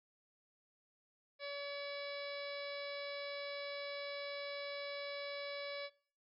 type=harmonic tone; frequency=569 Hz; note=C#5; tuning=45 cents sharp; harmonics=1 / 2 / 3 / 4 / 5 / 6 / 7 / 8 / 9; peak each=-44 / -53 / -52 / -49 / -61 / -57 / -52 / -59 / -56 dBFS; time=1.39-5.9 s; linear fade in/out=50 ms; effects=noise-tail reverb RT60 0.5 s tail -21 dB re dry